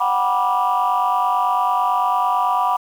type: chord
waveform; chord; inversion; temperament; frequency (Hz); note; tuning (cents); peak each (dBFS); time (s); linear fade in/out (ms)
sine; G major seventh; third; just; 735 / 784 / 980 / 1176; F#5 / G5 / B5 / D6; -12 / 0 / -14 / +2; -20 / -24 / -18 / -20; 0-2.77; 10
effects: tanh soft clip ceiling -9 dBFS + 7-bit